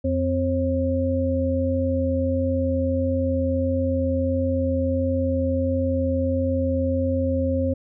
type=tone cluster; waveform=sine; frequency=86.9 / 259.2 / 538 Hz; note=F2 / C4 / C5; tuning=-8 / -16 / +48 cents; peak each=-24 dBFS; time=0.04-7.74 s; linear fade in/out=10 ms; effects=none